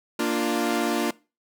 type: chord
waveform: sawtooth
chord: Bb major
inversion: none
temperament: equal with one note detuned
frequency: 233.1 / 295 / 349.2 Hz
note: Bb3 / D4 / F4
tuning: 0 / +8 / 0 cents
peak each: -23 dBFS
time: 0.19-1.11 s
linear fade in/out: 5 ms
effects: noise-tail reverb RT60 0.3 s tail -21 dB re dry